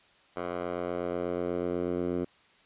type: tone with band-pass filter sweep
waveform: 10% pulse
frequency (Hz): 88.2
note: F2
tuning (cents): +18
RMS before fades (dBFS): -32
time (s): 0.36-2.25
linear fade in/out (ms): 10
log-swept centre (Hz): 830 to 320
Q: 1.3
effects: white hiss -61 dBFS RMS until 2.65 s + resampled to 8000 Hz